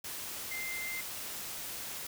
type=tone in noise; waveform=sine; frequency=2087 Hz; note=C7; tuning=5 cents flat; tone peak=-37 dBFS; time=0.51-1.01 s; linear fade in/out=5 ms; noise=white; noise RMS=-41 dBFS; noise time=0.04-2.07 s; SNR=+1 dB; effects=none